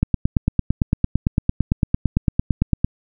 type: click train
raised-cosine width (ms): 5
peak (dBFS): -3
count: 26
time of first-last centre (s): 0.03-2.845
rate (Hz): 8.88
effects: none